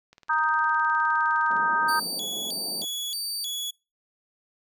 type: click train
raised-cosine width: 0.2 ms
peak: -33 dBFS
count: 29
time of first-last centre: 0.13-1.566 s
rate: 19.5 Hz
type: chord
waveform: sine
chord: Eb major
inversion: second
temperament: equal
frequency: 932.3 / 1244.5 / 1568 Hz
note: Bb5 / Eb6 / G6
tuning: 0 / 0 / 0 cents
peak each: -25 dBFS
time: 0.29-2 s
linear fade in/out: 10 ms
type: band-pass noise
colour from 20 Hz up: pink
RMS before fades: -42 dBFS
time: 1.5-2.85 s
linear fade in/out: 5 ms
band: 170 to 840 Hz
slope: 48 dB/octave
type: tone with vibrato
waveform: sawtooth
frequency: 3951 Hz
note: B7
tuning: in tune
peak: -26 dBFS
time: 1.88-3.71 s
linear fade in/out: 10 ms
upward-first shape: square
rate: 1.6 Hz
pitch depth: 270 cents each way
effects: noise-tail reverb RT60 0.3 s tail -26 dB re dry